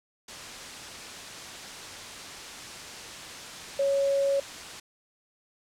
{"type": "tone in noise", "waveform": "sine", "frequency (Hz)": 554.4, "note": "C#5", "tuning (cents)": 0, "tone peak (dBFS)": -22, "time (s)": [3.79, 4.4], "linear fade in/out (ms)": 5, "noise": "white", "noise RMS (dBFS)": -40, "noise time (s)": [0.28, 4.8], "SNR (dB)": 15, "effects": ["low-pass 7000 Hz 12 dB/octave"]}